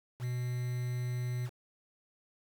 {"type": "tone with quantisation", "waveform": "triangle", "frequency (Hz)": 123.47, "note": "B2", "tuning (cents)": 0, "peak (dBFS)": -30, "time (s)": [0.19, 1.5], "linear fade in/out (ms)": 50, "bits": 8, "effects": []}